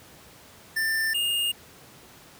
square tone pair in turn, 1784 / 2832 Hz, A6 / F7, +23 / +23 cents, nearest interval minor sixth, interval 800 cents, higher second, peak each -24 dBFS, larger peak neither, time 0.76-1.14 / 1.14-1.52 s, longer neither, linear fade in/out 10 ms, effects pink hiss -50 dBFS RMS until 2.39 s + high-pass 80 Hz 12 dB/octave

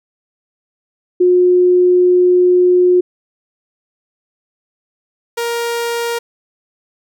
sine / sawtooth tone pair in turn, 360 / 469.5 Hz, F#4 / A#4, -47 / +12 cents, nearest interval perfect fourth, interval 459 cents, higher second, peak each -7 / -13 dBFS, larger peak first, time 1.2-3.01 / 5.37-6.19 s, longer first, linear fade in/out 10 ms, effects none

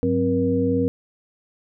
sine tone cluster, 99.8 / 182.3 / 263.7 / 475.6 Hz, G2 / F#3 / C4 / A#4, +32 / -25 / +14 / +35 cents, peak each -26 / -27 / -21 / -22 dBFS, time 0.03-0.88 s, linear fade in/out 0 ms, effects none

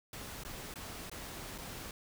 pink noise with dropouts, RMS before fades -45 dBFS, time 0.13-1.91 s, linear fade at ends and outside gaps 2 ms, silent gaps 0.436-0.449 / 0.74-0.757 / 1.098-1.115 / 1.58-1.584 s, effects none

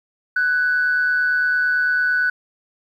sine tone pair together, 1490 / 1638.9 Hz, F#6 / G#6, +12 / -23 cents, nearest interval major second, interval 165 cents, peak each -15 / -26 dBFS, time 0.36-2.3 s, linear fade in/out 5 ms, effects tanh soft clip ceiling -11 dBFS + 9-bit

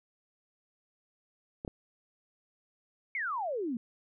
clicks, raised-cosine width 2 ms, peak -24 dBFS, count 2, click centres 1.649 / 1.678 s
sine exponential sweep, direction down, 2254 to 220 Hz, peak -31 dBFS, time 3.15-3.77 s, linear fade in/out 2 ms
effects none

